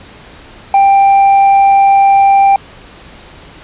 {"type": "tone with hard clipping", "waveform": "triangle", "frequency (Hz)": 789, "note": "G5", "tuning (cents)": 11, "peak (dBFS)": -5, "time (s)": [0.74, 2.56], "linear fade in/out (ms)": 2, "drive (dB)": 6, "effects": ["pink hiss -36 dBFS RMS until 3.63 s", "resampled to 8000 Hz"]}